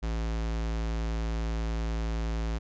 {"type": "tone", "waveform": "square", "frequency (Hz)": 55.6, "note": "A1", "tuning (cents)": 19, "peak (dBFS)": -29, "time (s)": [0.02, 2.59], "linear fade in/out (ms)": 20, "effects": ["resampled to 16000 Hz"]}